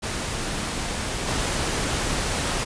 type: noise with level steps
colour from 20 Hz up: pink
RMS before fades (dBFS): -28 / -25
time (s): 0.02-2.65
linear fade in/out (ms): 20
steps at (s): 1.27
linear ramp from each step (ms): 10
effects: resampled to 22050 Hz